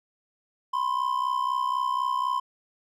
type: ring-modulated tone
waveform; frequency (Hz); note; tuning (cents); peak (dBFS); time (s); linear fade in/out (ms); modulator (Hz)
triangle; 1029; C6; -29; -19; 0.73-2.4; 10; 32
effects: none

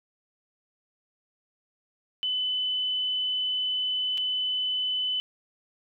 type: tone with dropouts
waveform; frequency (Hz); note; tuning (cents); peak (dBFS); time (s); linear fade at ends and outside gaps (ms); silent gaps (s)
sine; 3012; F#7; +30; -25; 2.23-5.2; 0; 4.175-4.179
effects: none

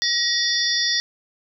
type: tone cluster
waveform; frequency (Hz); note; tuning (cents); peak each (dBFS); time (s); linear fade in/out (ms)
sine; 1900 / 3509 / 4481 / 4941 / 5590; A#6 / A7 / C#8 / D#8 / F8; +33 / -5 / +18 / -13 / +1; -25; 0.02-1; 0
effects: none

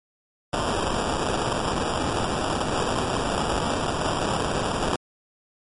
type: noise with sample-and-hold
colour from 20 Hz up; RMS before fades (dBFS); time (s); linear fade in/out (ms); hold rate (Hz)
blue; -25; 0.53-4.96; 2; 2100
effects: MP3 48 kbps

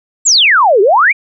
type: exponential two-way sweep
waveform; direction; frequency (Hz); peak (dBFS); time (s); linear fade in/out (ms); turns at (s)
sine; down then up; 7900 to 370 to 2471; -5; 0.25-1.13; 20; 0.81
effects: none

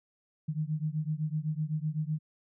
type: beating tone pair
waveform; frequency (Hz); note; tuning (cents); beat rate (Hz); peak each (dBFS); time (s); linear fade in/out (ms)
sine; 150.9 / 158.8; D3 / D#3; +47 / +36; 7.9; -32 / -33; 0.48-2.19; 10
effects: none

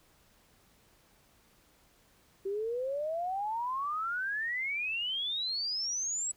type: exponential sweep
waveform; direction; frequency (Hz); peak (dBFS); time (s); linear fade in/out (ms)
sine; up; 382.2 to 7902; -31; 2.45-6.32; 10
effects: pink hiss -65 dBFS RMS until 6.36 s

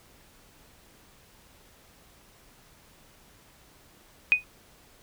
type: tone with exponential decay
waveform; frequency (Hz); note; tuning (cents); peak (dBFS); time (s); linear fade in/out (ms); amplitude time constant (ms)
sine; 2489; D#7; 0; -12; 4.32-4.44; 0; 24
effects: pink hiss -57 dBFS RMS until 5.02 s

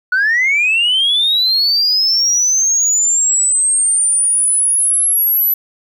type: linear sweep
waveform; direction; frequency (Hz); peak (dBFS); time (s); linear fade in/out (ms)
sine; up; 1450 to 12000; -9; 0.12-5.54; 5
effects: tanh soft clip ceiling -8 dBFS + 8-bit

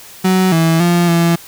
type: tone with pitch steps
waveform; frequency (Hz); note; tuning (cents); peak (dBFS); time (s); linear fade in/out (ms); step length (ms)
35% pulse; 186.6 / 163.7 / 173.4 / 169; F#3 / E3 / F3 / E3; +15 / -12 / -12 / +43; -8; 0.24-1.36; 10; 280
effects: white hiss -37 dBFS RMS until 1.47 s

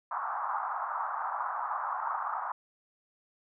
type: band-pass noise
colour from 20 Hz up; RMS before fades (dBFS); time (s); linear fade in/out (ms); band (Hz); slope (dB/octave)
white; -34; 0.11-2.52; 5; 760 to 1300; 48
effects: none

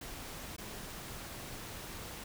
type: noise with dropouts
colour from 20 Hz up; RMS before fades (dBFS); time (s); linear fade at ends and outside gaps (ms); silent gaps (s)
pink; -45; 0.01-2.24; 5; 0.565-0.581
effects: none

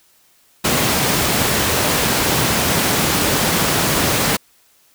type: high-pass noise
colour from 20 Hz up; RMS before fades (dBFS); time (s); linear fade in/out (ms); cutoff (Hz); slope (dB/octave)
pink; -17; 0.64-4.37; 10; 100; 12
effects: white hiss -55 dBFS RMS until 4.94 s

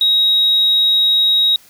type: tone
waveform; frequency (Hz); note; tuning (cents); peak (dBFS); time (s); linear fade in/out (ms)
sine; 3797; A#7; +31; -9; 0.01-1.56; 2
effects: tanh soft clip ceiling -6 dBFS + white hiss -47 dBFS RMS until 1.69 s

